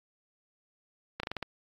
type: slowing click train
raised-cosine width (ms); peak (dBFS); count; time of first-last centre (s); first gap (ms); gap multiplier
0.3; -18; 6; 1.2-1.427; 33; 1.16
effects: AAC 48 kbps